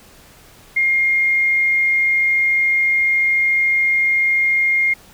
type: tone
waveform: sine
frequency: 2127 Hz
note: C7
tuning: 28 cents sharp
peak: -13 dBFS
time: 0.76-4.94 s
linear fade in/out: 10 ms
effects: pink hiss -46 dBFS RMS until 5.13 s